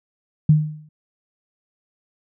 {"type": "tone with exponential decay", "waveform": "sine", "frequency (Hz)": 152.9, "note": "D#3", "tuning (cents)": -30, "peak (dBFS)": -7, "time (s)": [0.49, 0.89], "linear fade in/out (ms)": 5, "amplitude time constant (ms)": 85, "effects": []}